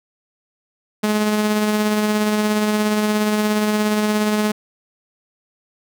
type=tone with tremolo; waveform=sawtooth; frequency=211.8 Hz; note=G#3; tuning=34 cents sharp; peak=-11 dBFS; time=1.03-4.52 s; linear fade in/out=10 ms; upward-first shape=sine; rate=17 Hz; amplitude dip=30%; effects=none